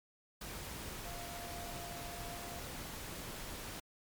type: tone in noise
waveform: sine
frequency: 695 Hz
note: F5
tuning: 9 cents flat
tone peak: -48 dBFS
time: 1.05-2.59 s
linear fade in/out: 5 ms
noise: pink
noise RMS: -45 dBFS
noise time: 0.41-3.8 s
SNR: -6 dB
effects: MP3 96 kbps